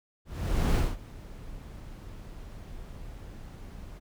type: noise with ADSR envelope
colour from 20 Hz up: brown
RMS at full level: -22 dBFS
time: 0.25-4 s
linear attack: 510 ms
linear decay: 200 ms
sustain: -21 dB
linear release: 28 ms
effects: none